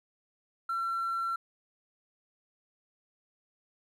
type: tone with hard clipping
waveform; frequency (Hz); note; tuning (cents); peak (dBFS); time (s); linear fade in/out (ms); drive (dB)
triangle; 1355; E6; +47; -29; 0.69-1.36; 5; 2
effects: none